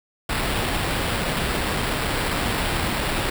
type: noise with sample-and-hold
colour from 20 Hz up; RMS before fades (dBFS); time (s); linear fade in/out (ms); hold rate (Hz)
pink; -24; 0.29-3.3; 5; 6300
effects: none